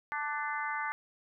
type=harmonic tone with a mistuned harmonic; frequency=293.7 Hz; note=D4; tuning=in tune; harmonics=3 / 4 / 5 / 6 / 7; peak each=-37 / -38 / -39 / -40 / -40 dBFS; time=0.12-0.92 s; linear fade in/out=0 ms; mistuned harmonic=5; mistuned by=+33 cents; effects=none